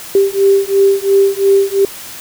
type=beating tone pair; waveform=sine; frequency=392 / 394.9 Hz; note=G4 / G4; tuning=0 / +13 cents; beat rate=2.9 Hz; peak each=-11 dBFS; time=0.15-1.85 s; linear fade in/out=2 ms; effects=white hiss -30 dBFS RMS until 2.2 s